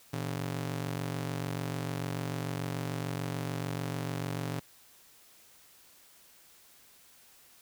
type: ring-modulated tone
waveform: sawtooth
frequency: 138.59 Hz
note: C#3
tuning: in tune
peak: -26 dBFS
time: 0.13-4.6 s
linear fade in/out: 5 ms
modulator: 23.4 Hz
effects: white hiss -59 dBFS RMS until 7.61 s